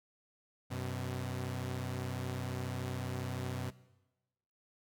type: tone pair together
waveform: sawtooth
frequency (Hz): 94.24 / 126.8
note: F#2 / B2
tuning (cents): +32 / +46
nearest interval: perfect fourth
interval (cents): 514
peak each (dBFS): -36 / -35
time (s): 0.7-3.71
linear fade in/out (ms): 20
effects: noise-tail reverb RT60 1.0 s tail -18 dB re dry